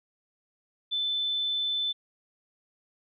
sine tone, 3520 Hz, A7, in tune, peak -26 dBFS, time 0.91-1.93 s, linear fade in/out 20 ms, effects none

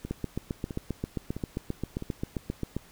two click trains, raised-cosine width 3 ms, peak -22 / -17 dBFS, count 4 / 21, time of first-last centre 0.05-2.024 / 0.11-2.766 s, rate 1.52 / 7.53 Hz, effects pink hiss -55 dBFS RMS until 2.91 s

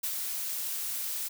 blue noise with ADSR envelope, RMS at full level -31 dBFS, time 0.03-1.29 s, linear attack 10 ms, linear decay 62 ms, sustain -3 dB, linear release 19 ms, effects none

